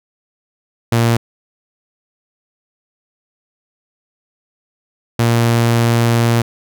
sawtooth tone pair in turn, 116.54 / 117.01 Hz, A#2 / A#2, 0 / +7 cents, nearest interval unison, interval 7 cents, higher second, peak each -7 dBFS, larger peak neither, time 0.92-1.17 / 5.19-6.42 s, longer second, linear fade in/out 5 ms, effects none

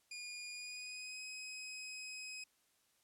20% pulse tone with pitch glide, 2435 to 2530 Hz, D#7 to D#7, -38 to +28 cents, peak -40 dBFS, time 0.11-2.44 s, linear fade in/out 5 ms, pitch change +66 cents, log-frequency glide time 0.51-1.22 s, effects white hiss -75 dBFS RMS until 3.03 s + low-pass 12000 Hz 12 dB/octave

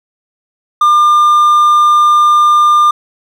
triangle tone, 1200 Hz, D6, 37 cents sharp, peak -3 dBFS, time 0.81-2.91 s, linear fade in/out 5 ms, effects none

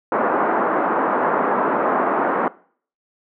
white band-pass noise, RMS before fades -19 dBFS, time 0.12-2.48 s, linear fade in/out 2 ms, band 230 to 1300 Hz, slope 24 dB/octave, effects noise-tail reverb RT60 0.5 s tail -21 dB re dry + low-pass 2000 Hz 12 dB/octave

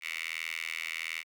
10% pulse tone with high-pass filter, 81.3 Hz, E2, 23 cents flat, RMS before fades -37 dBFS, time 0.01-1.24 s, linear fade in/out 50 ms, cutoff 2300 Hz, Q 8.3, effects none

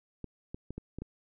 clicks, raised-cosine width 3 ms, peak -26 dBFS, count 6, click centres 0.243 / 0.545 / 0.706 / 0.78 / 0.986 / 1.02 s, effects none

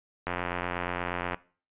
click train, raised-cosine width 0.5 ms, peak -15 dBFS, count 96, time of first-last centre 0.27-1.345 s, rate 88.4 Hz, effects noise-tail reverb RT60 0.4 s tail -20 dB re dry + resampled to 8000 Hz

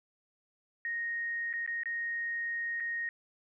sine tone with dropouts, 1864.7 Hz, A#6, in tune, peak -32 dBFS, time 0.85-3.09 s, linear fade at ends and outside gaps 1 ms, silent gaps 1.529-1.537 / 1.663-1.676 / 1.834-1.857 / 2.801-2.805 s, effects none

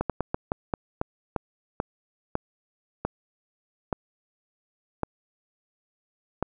slowing click train, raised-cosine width 1 ms, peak -11 dBFS, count 14, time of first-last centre 0.01-6.426 s, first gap 87 ms, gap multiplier 1.26, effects none

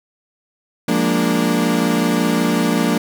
35% pulse chord, Bb dominant seventh, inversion second, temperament equal, 174.61 / 207.7 / 233.1 / 293.7 Hz, F3 / Ab3 / Bb3 / D4, 0 / 0 / 0 / 0 cents, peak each -19 / -21 / -17 / -19 dBFS, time 0.88-2.98 s, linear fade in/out 5 ms, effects none

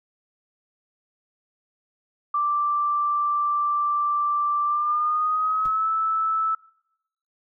sine tone with pitch glide, 1174.7 to 1311 Hz, D6 to E6, 0 to -10 cents, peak -20 dBFS, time 2.34-6.55 s, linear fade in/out 5 ms, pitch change +190 cents, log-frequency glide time 4.65-5.89 s
brown noise with exponential decay, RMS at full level -31 dBFS, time 5.65-5.73 s, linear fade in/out 2 ms, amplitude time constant 16 ms
effects noise-tail reverb RT60 0.8 s tail -22 dB re dry

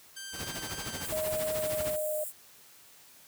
10% pulse tone with vibrato, 1568 Hz, G6, in tune, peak -31 dBFS, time 0.16-1.07 s, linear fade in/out 10 ms, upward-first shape square, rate 3.6 Hz, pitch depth 8 cents each way
pink noise with tremolo, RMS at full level -36 dBFS, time 0.32-1.97 s, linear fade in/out 50 ms, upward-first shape sine, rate 13 Hz, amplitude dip 70%
white high-pass noise, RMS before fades -39 dBFS, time 1.01-2.33 s, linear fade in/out 50 ms, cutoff 7200 Hz, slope 96 dB/octave
sine tone with pitch glide, 623 to 611.9 Hz, D#5 to D#5, +2 to -29 cents, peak -30 dBFS, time 1.12-2.24 s, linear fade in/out 5 ms, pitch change -31 cents, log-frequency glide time 1.37-2.04 s
effects white hiss -56 dBFS RMS until 3.27 s + high-pass 60 Hz 12 dB/octave

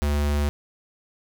square tone, 72.9 Hz, D2, 12 cents flat, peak -21 dBFS, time 0.02-0.49 s, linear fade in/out 0 ms, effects none

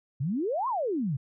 sine exponential two-way sweep, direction up then down, 122.2 to 1100 to 122.2 Hz, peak -26 dBFS, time 0.2-1.17 s, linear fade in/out 10 ms, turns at 0.68 s, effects none

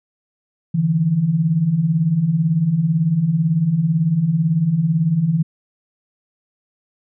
sine beating tone pair, 146.83 / 164.83 Hz, D3 / E3, 0 / 0 cents, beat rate 18 Hz, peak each -21 / -15 dBFS, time 0.74-5.43 s, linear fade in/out 10 ms, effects none

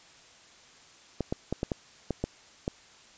clicks, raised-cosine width 2 ms, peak -15 dBFS, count 8, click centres 1.207 / 1.325 / 1.526 / 1.631 / 1.718 / 2.107 / 2.24 / 2.679 s, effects white hiss -55 dBFS RMS until 3.17 s + resampled to 16000 Hz

